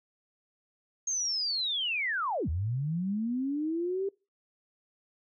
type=linear two-way sweep; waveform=sine; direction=down then up; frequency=6510 to 73.42 to 399.3 Hz; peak=-28 dBFS; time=1.07-4.09 s; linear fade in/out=5 ms; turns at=2.49 s; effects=noise-tail reverb RT60 0.3 s tail -25 dB re dry